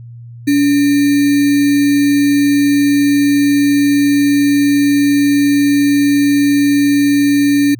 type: tone with sample-and-hold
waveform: sine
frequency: 285.7 Hz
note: D4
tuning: 48 cents flat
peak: -8 dBFS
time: 0.47-7.75 s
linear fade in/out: 10 ms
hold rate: 2100 Hz
effects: added 118 Hz sine -30 dBFS peak until 7.79 s